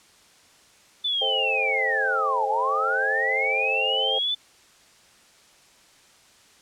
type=linear two-way sweep; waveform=sine; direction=down then up; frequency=3531 to 780 to 3531 Hz; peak=-22 dBFS; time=1.04-4.35 s; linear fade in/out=10 ms; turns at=2.47 s
type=chord; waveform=sine; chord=A half-diminished seventh; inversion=none; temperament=just; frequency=440 / 528 / 633.6 / 792 Hz; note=A4 / C5 / Eb5 / G5; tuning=0 / +16 / +31 / +18 cents; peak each=-31 / -29 / -35 / -30 dBFS; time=1.21-4.19 s; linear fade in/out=10 ms
effects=white hiss -55 dBFS RMS until 6.61 s + low-pass 8000 Hz 12 dB/octave